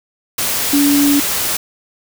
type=tone in noise; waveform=sine; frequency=285.6 Hz; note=D4; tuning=48 cents flat; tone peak=-10 dBFS; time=0.73-1.2 s; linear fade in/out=5 ms; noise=white; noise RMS=-18 dBFS; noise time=0.38-1.57 s; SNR=+5 dB; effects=none